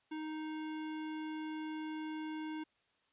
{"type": "tone", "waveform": "square", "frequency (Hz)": 311.1, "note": "D#4", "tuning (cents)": 0, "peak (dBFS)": -40, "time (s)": [0.11, 2.64], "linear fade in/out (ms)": 10, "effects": ["white hiss -75 dBFS RMS until 3.12 s", "resampled to 8000 Hz"]}